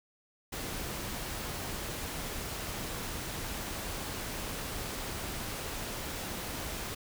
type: noise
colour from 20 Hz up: pink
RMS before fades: -38 dBFS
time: 0.52-6.95 s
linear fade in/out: 10 ms
effects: none